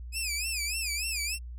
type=tone with vibrato; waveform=15% pulse; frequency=2489 Hz; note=D#7; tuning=in tune; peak=-23 dBFS; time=0.12-1.39 s; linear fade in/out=50 ms; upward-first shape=sine; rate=3.4 Hz; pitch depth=150 cents each way; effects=added 60 Hz sine -38 dBFS peak until 1.58 s